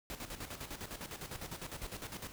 pink noise with tremolo, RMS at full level -43 dBFS, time 0.1-2.32 s, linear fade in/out 0 ms, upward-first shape square, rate 9.9 Hz, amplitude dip 65%, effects none

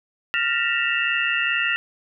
sine tone cluster, 1398 / 1804 / 1926 / 2650 / 2795 Hz, F6 / A6 / B6 / E7 / F7, +1 / +43 / -44 / +9 / +1 cents, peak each -26 dBFS, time 0.34-1.76 s, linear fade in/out 0 ms, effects none

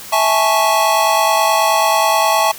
square chord, A major seventh, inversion second, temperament equal with one note detuned, 655.5 / 830.6 / 880 / 1108.7 Hz, E5 / G#5 / A5 / C#6, -10 / 0 / 0 / 0 cents, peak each -18 dBFS, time 0.12-2.52 s, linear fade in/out 10 ms, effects white hiss -33 dBFS RMS until 2.58 s

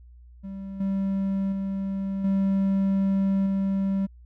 triangle tone with level steps, 194.6 Hz, G3, 12 cents flat, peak -31 / -21 / -24 / -18 / -20 dBFS, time 0.43-4.07 s, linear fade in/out 20 ms, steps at 0.8 / 1.52 / 2.24 / 3.46 s, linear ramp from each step 5 ms, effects added 60 Hz sine -46 dBFS peak until 4.25 s

